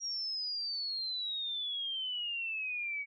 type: exponential sweep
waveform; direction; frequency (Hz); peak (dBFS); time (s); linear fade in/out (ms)
sine; down; 5690 to 2240; -34; 0-3.06; 50
effects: none